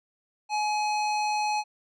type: tone with low-pass filter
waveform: square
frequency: 844 Hz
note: G#5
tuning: 28 cents sharp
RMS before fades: -27 dBFS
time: 0.49-1.64 s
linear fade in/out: 50 ms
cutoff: 5600 Hz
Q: 1.1
effects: none